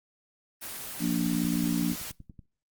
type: noise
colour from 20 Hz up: white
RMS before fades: -38 dBFS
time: 0.61-2.12 s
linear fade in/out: 20 ms
type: chord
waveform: sine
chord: Bb major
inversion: second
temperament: just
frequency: 174.81 / 233.1 / 291.4 Hz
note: F3 / Bb3 / D4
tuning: +2 / 0 / -13 cents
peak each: -29 dBFS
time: 0.99-1.96 s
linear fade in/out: 50 ms
type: click train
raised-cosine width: 5 ms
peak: -33 dBFS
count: 13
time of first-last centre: 1.26-2.392 s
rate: 10.6 Hz
effects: noise-tail reverb RT60 0.3 s tail -24 dB re dry + Opus 24 kbps